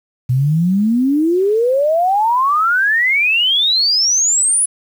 sine exponential sweep, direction up, 121.9 to 10190 Hz, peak -11 dBFS, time 0.29-4.66 s, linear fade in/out 10 ms, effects 7-bit

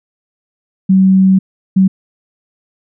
sine tone bursts at uneven times, 190 Hz, F#3, 46 cents sharp, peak -5 dBFS, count 2, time 0.89-1.39 / 1.76-1.88 s, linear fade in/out 10 ms, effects none

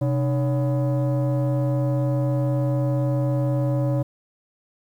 sine tone with frequency modulation, 130 Hz, C3, 11 cents flat, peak -17 dBFS, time 0.01-4.03 s, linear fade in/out 10 ms, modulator 433 Hz, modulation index 0.79, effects tanh soft clip ceiling -17 dBFS + 9-bit

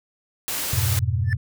white noise, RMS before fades -27 dBFS, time 0.48-0.99 s, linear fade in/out 0 ms
sine chord, F diminished, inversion none, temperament equal, 87.31 / 103.83 / 123.47 Hz, F2 / Ab2 / Cb3, 0 / 0 / 0 cents, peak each -24 dBFS, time 0.73-1.37 s, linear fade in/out 5 ms
triangle tone with exponential growth, 1760 Hz, A6, in tune, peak -20 dBFS, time 1.24-1.33 s, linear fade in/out 1 ms, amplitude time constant 19 ms
effects none

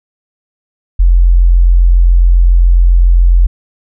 sine tone, 43.65 Hz, F1, in tune, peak -3 dBFS, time 0.99-3.47 s, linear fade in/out 10 ms, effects none

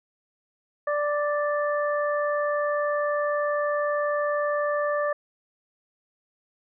harmonic tone, 587.3 Hz, D5, in tune, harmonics 1 / 2 / 3, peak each -24 / -29 / -32 dBFS, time 0.87-5.13 s, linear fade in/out 5 ms, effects none

